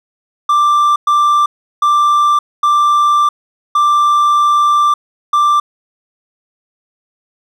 triangle tone bursts at uneven times, 1179 Hz, D6, 6 cents sharp, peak -6 dBFS, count 6, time 0.49-0.96 / 1.07-1.46 / 1.82-2.39 / 2.63-3.29 / 3.75-4.94 / 5.33-5.6 s, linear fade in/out 5 ms, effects none

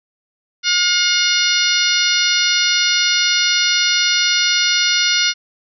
harmonic tone, 716 Hz, F5, 43 cents sharp, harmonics 2 / 3 / 4 / 5 / 6 / 7 / 8, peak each -21 / -21 / -21 / -21 / -21 / -21 / -21 dBFS, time 0.63-5.34 s, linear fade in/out 50 ms, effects none

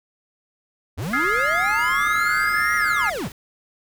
square linear two-way sweep, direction up then down, 69.3 to 1932 to 69.3 Hz, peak -26 dBFS, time 0.97-3.29 s, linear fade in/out 20 ms, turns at 2.76 s
pink noise, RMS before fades -40 dBFS, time 1.02-3.32 s, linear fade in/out 2 ms
sine chord, F minor seventh, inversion third, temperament just, 1257.2 / 1396.9 / 1676.3 / 2095 Hz, Eb6 / F6 / Ab6 / C7, +18 / 0 / +16 / +2 cents, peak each -24 dBFS, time 1.13-3.1 s, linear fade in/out 5 ms
effects none

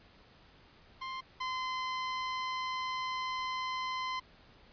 sawtooth tone pair in turn, 1049 / 1030.4 Hz, C6 / C6, +4 / -27 cents, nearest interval unison, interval 31 cents, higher first, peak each -34 / -30 dBFS, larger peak second, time 1.01-1.21 / 1.4-4.2 s, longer second, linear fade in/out 10 ms, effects pink hiss -60 dBFS RMS until 4.72 s + resampled to 11025 Hz

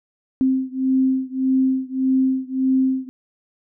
sine beating tone pair, 261.6 / 263.3 Hz, C4 / C4, 0 / +11 cents, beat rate 1.7 Hz, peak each -19 / -20 dBFS, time 0.41-3.09 s, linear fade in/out 0 ms, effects none

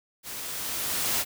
white noise with level ramp, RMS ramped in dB -38 to -25 dBFS, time 0.23-1.25 s, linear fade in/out 50 ms, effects none

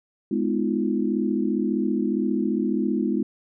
sine chord, F half-diminished seventh, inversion first, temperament just, 209.5 / 251.4 / 314.3 / 349.2 Hz, Ab3 / Cb4 / Eb4 / F4, +15 / +31 / +18 / 0 cents, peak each -25 / -26 / -27 / -28 dBFS, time 0.31-3.23 s, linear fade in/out 5 ms, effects none

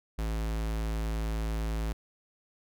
square tone, 54.6 Hz, A1, 13 cents flat, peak -30 dBFS, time 0.18-1.93 s, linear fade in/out 10 ms, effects none

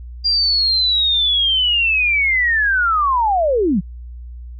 sine linear sweep, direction down, 4803 to 155 Hz, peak -13 dBFS, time 0.24-3.81 s, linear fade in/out 20 ms, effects added 60 Hz sine -30 dBFS peak until 4.59 s

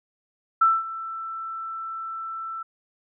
sine tone with ADSR envelope, 1331 Hz, E6, 16 cents sharp, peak -13 dBFS, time 0.61-2.63 s, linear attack 9 ms, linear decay 210 ms, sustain -17 dB, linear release 8 ms, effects none

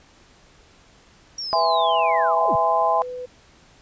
sine linear sweep, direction down, 5650 to 73.1 Hz, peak -27 dBFS, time 1.38-2.56 s, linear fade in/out 5 ms
sine chord, E augmented, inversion none, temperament just, 659.3 / 824.1 / 1030.1 Hz, E5 / G#5 / B#5, 0 / -14 / -27 cents, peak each -21 dBFS, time 1.53-3.02 s, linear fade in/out 0 ms
sine tone with pitch glide, 493.9 to 499.4 Hz, B4 to B4, 0 to +19 cents, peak -29 dBFS, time 1.55-3.26 s, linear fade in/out 10 ms, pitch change +19 cents, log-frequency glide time 2.54-2.75 s
effects pink hiss -53 dBFS RMS until 3.81 s + resampled to 16000 Hz

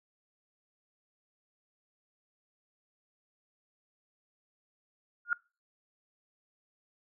sine tone with exponential growth, 1422 Hz, F6, 31 cents sharp, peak -21 dBFS, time 5.25-5.33 s, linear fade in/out 2 ms, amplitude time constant 16 ms, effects noise-tail reverb RT60 0.3 s tail -24 dB re dry

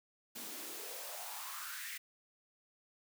white noise with high-pass filter sweep, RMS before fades -45 dBFS, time 0.35-1.98 s, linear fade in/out 10 ms, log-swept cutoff 210 to 2100 Hz, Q 4.5, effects none

